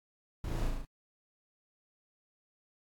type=noise with echo; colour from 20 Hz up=brown; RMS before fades=-36 dBFS; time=0.44-0.67 s; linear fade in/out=2 ms; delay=36 ms; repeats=5; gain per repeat=-2 dB; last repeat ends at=0.85 s; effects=AAC 64 kbps